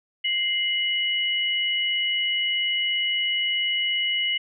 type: tone pair together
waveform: sine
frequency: 2093 / 2936 Hz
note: C7 / F#7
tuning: 0 / -14 cents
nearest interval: tritone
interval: 586 cents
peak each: -26 / -23 dBFS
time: 0.24-4.38 s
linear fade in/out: 10 ms
effects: none